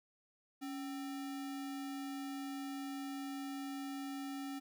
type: tone with sample-and-hold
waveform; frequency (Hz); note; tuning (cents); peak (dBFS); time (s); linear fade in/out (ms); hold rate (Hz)
sine; 277.5; C#4; +2; -40; 0.61-4.6; 20; 1050
effects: none